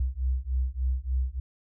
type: beating tone pair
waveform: sine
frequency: 62.5 / 65.9 Hz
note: B1 / C2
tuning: +21 / +13 cents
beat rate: 3.4 Hz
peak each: -28 dBFS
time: 0-1.4 s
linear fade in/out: 5 ms
effects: none